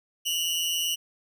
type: tone pair together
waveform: sawtooth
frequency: 2830 / 2998 Hz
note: F7 / F#7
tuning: +22 / +22 cents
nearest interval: minor second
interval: 100 cents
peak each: -25 dBFS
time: 0.25-0.96 s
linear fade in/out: 20 ms
effects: none